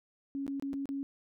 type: tone with dropouts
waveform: sine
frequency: 276.5 Hz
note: C#4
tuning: 4 cents flat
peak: -33 dBFS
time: 0.35-1.03 s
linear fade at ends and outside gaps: 0 ms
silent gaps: 0.466-0.479 / 0.598-0.624 / 0.732-0.739 / 0.856-0.89 s
effects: none